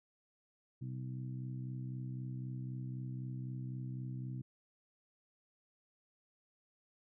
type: harmonic tone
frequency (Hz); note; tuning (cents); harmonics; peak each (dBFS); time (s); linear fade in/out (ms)
63.9; C2; -40; 2 / 3 / 4 / 5; -40 / -49 / -52 / -54; 0.81-4.42; 10
effects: none